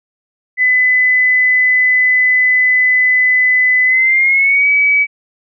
sine tone with pitch glide, 2008 to 2280 Hz, B6 to C#7, +28 to +48 cents, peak -8 dBFS, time 0.57-5.07 s, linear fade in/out 50 ms, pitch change +220 cents, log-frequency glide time 3.85-4.68 s, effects none

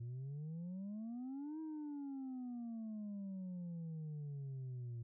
sine exponential two-way sweep, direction up then down, 115.7 to 319.5 to 115.7 Hz, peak -40 dBFS, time 0-5.03 s, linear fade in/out 10 ms, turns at 1.6 s, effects tanh soft clip ceiling -42 dBFS

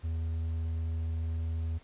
triangle tone, 81.4 Hz, E2, 21 cents flat, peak -28 dBFS, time 0.03-1.79 s, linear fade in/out 20 ms, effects pink hiss -59 dBFS RMS until 1.83 s + resampled to 8000 Hz

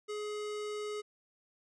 square tone, 420 Hz, G#4, 19 cents sharp, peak -37 dBFS, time 0.08-1.02 s, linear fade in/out 20 ms, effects resampled to 22050 Hz

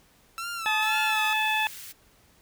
sawtooth tone with vibrato, 1323 Hz, E6, 6 cents sharp, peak -28 dBFS, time 0.38-1.33 s, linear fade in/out 0 ms, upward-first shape sine, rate 2 Hz, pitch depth 100 cents each way
harmonic tone, 866 Hz, A5, 28 cents flat, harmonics 1 / 2 / 3 / 4, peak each -27 / -29 / -27 / -32 dBFS, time 0.66-1.67 s, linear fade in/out 0 ms
white high-pass noise, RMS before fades -42 dBFS, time 0.81-1.93 s, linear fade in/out 20 ms, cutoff 1500 Hz, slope 24 dB/octave
effects pink hiss -60 dBFS RMS until 2.41 s

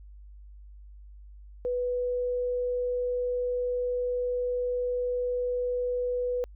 sine tone, 493.9 Hz, B4, in tune, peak -26 dBFS, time 1.65-6.44 s, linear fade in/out 0 ms, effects added 50 Hz sine -45 dBFS peak until 6.55 s

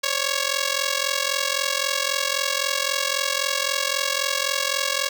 5% pulse ring-modulated tone, 554.4 Hz, C#5, in tune, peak -7 dBFS, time 0.03-5.09 s, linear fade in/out 10 ms, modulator 21.9 Hz, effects none

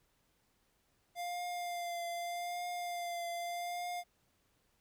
square tone with vibrato, 698.5 Hz, F5, in tune, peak -38 dBFS, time 1.15-4.04 s, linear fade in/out 50 ms, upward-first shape triangle, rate 0.82 Hz, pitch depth 28 cents each way, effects pink hiss -75 dBFS RMS until 4.8 s

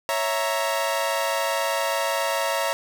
sawtooth chord, A# diminished, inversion first, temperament equal, 554.4 / 659.3 / 932.3 Hz, C#5 / E5 / A#5, 0 / 0 / 0 cents, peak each -23 / -23 / -23 dBFS, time 0.09-2.73 s, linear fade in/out 0 ms, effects none

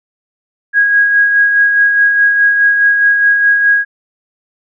sine tone with tremolo, 1646 Hz, G#6, 16 cents flat, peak -5 dBFS, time 0.73-3.85 s, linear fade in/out 50 ms, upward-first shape sine, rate 4.8 Hz, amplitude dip 40%, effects none

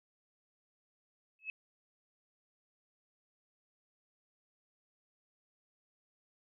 sine tone with exponential growth, 2587 Hz, E7, 33 cents flat, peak -33 dBFS, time 1.39-1.5 s, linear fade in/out 1 ms, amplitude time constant 23 ms, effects none

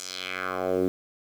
10% pulse tone with band-pass filter sweep, 92.5 Hz, F#2, in tune, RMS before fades -29 dBFS, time 0-0.88 s, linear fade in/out 0 ms, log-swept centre 7200 to 300 Hz, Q 2.3, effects 8-bit

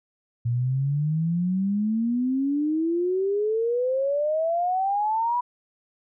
sine exponential sweep, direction up, 116.4 to 988 Hz, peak -21 dBFS, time 0.45-5.41 s, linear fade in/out 10 ms, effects none

